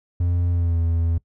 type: tone with pitch glide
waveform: triangle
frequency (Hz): 87.31 to 83.46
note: F2 to E2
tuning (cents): 0 to +22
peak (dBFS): -16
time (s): 0.2-1.18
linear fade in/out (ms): 5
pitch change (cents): -78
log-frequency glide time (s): 0.5-0.79
effects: noise-tail reverb RT60 0.1 s tail -21 dB re dry